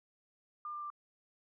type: tone with pitch steps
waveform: sine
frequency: 1200 / 1191.7 / 1183.5 Hz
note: D6 / D6 / D6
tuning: +37 / +25 / +13 cents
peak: -39 dBFS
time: 0.65-0.902 s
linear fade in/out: 2 ms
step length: 84 ms
effects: none